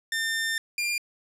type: tone pair in turn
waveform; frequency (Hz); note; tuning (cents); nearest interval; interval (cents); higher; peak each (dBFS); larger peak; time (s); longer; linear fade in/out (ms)
sawtooth; 1800 / 2398; A6 / D7; +39 / +36; perfect fourth; 497; second; -22 / -22; neither; 0.12-0.58 / 0.78-0.98; first; 2
effects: low-pass 12000 Hz 12 dB/octave